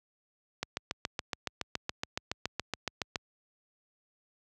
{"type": "click train", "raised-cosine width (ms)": 0.2, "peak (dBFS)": -14, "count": 19, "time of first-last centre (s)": [0.63, 3.158], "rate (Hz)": 7.12, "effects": ["high-pass 60 Hz 12 dB/octave"]}